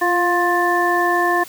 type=harmonic tone with a mistuned harmonic; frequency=352.9 Hz; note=F4; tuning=18 cents sharp; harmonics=1 / 2 / 3 / 5; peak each=-20 / -20 / -20 / -20 dBFS; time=0.01-1.44 s; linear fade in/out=10 ms; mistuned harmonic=1; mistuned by=-28 cents; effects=white hiss -39 dBFS RMS until 1.48 s